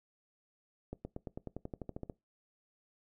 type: accelerating click train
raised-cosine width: 2 ms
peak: -27 dBFS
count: 14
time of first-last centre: 0.93-2.098 s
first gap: 120 ms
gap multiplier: 0.95
effects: noise-tail reverb RT60 0.2 s tail -21 dB re dry